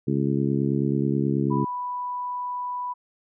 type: harmonic tone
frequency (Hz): 69.3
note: C#2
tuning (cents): 0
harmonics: 2 / 3 / 4 / 5 / 6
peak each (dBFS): -25 / -26 / -27 / -28 / -32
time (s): 0.07-1.65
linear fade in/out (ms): 10
type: tone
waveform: sine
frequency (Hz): 987.8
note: B5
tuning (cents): 0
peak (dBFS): -27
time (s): 1.5-2.94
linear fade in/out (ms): 20
effects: none